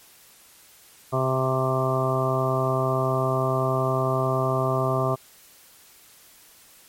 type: harmonic tone with a mistuned harmonic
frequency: 130.81 Hz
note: C3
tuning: in tune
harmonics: 1 / 2 / 3 / 4 / 5 / 6 / 7 / 8 / 9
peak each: -25 / -33 / -28 / -34 / -26 / -37 / -36 / -31 / -29 dBFS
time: 1.12-5.16 s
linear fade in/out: 20 ms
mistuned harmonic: 8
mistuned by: +18 cents
effects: white hiss -52 dBFS RMS until 6.88 s + MP3 64 kbps